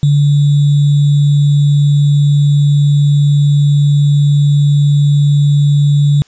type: tone with sample-and-hold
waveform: sine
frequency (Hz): 144.5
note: D3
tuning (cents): -28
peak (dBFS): -6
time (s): 0.03-6.22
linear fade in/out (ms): 0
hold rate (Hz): 3675
effects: white hiss -50 dBFS RMS until 6.27 s + resampled to 16000 Hz